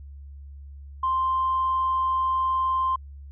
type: tone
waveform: sine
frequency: 1046.5 Hz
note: C6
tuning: in tune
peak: -20 dBFS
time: 1.03-2.96 s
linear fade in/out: 5 ms
effects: tanh soft clip ceiling -16 dBFS + added 70 Hz sine -39 dBFS peak until 3.31 s